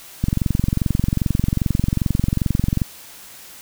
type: click train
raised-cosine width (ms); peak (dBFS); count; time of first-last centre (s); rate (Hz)
5; -5; 59; 0.24-2.818; 22.5
effects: white hiss -41 dBFS RMS until 3.61 s